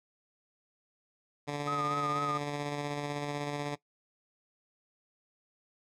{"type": "tone with tremolo", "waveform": "10% pulse", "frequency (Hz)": 145.4, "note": "D3", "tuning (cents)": -17, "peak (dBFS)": -24, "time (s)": [1.47, 3.76], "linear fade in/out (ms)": 20, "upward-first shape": "square", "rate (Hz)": 16, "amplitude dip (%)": 25}
{"type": "tone with vibrato", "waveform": "sine", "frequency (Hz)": 1244.5, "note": "D#6", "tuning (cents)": 0, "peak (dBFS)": -31, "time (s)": [1.67, 2.38], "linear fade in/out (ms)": 10, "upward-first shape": "sine", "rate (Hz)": 4.1, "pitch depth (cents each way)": 45}
{"effects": ["noise-tail reverb RT60 0.1 s tail -19 dB re dry", "low-pass 7000 Hz 12 dB/octave"]}